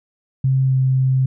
sine tone with pitch glide, 132.7 to 131.18 Hz, C3 to C3, +25 to +5 cents, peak -13 dBFS, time 0.44-1.26 s, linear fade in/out 5 ms, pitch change -20 cents, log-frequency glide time 0.64-0.75 s, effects none

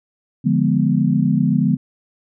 sine chord, D diminished seventh, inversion none, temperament equal, 146.83 / 174.61 / 207.7 / 246.9 Hz, D3 / F3 / Ab3 / Cb4, 0 / 0 / 0 / 0 cents, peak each -19 dBFS, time 0.44-1.77 s, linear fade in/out 20 ms, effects none

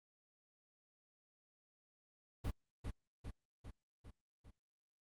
brown noise with echo, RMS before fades -38 dBFS, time 2.44-2.51 s, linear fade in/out 10 ms, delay 400 ms, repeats 5, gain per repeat -4 dB, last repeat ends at 4.51 s, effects Opus 32 kbps

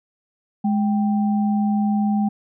sine tone pair together, 208.9 / 784 Hz, G#3 / G5, +10 / 0 cents, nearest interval octave + major seventh, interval 2290 cents, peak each -17 / -27 dBFS, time 0.64-2.29 s, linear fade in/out 10 ms, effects none

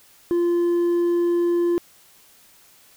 sine tone with hard clipping, 346 Hz, F4, 16 cents flat, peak -18 dBFS, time 0.31-1.78 s, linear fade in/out 0 ms, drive 2 dB, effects white hiss -53 dBFS RMS until 2.96 s

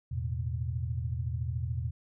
sine chord, E suspended fourth, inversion none, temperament just, 82.41 / 109.88 / 123.61 Hz, E2 / A2 / B2, 0 / -2 / +2 cents, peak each -34 / -36 / -34 dBFS, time 0.11-1.91 s, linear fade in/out 10 ms, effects none

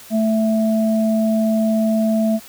sine tone pair together, 220 / 659.8 Hz, A3 / E5, 0 / +1 cents, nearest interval octave + perfect fifth, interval 1901 cents, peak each -15 / -21 dBFS, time 0.1-2.4 s, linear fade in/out 50 ms, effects white hiss -41 dBFS RMS until 2.48 s

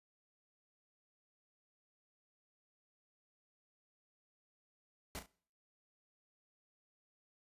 pink noise with echo, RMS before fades -44 dBFS, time 5.15-5.19 s, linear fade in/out 0 ms, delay 35 ms, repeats 2, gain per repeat -9 dB, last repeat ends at 5.26 s, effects noise-tail reverb RT60 0.5 s tail -22 dB re dry + resampled to 32000 Hz

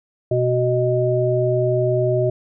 harmonic tone, 124.3 Hz, B2, 12 cents sharp, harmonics 1 / 3 / 5, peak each -20 / -20 / -20 dBFS, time 0.31-2.3 s, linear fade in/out 5 ms, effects none

